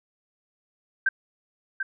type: tone with echo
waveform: sine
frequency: 1568 Hz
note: G6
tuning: in tune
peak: -18 dBFS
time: 1.06-1.09 s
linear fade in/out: 5 ms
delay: 740 ms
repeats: 1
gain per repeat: -7 dB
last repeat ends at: 1.83 s
effects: none